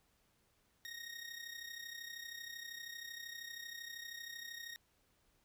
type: tone with amplitude modulation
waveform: 20% pulse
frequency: 1864.7 Hz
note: A#6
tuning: in tune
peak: -38 dBFS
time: 0.85-4.76 s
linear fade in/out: 0 ms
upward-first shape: sine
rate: 32.8 Hz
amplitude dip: 65%
effects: pink hiss -75 dBFS RMS until 5.44 s